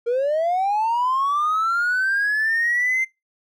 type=linear sweep; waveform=triangle; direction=up; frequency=460 to 2093 Hz; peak=-15 dBFS; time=0.06-3.05 s; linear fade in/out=20 ms; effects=noise-tail reverb RT60 0.2 s tail -24 dB re dry + tanh soft clip ceiling -14 dBFS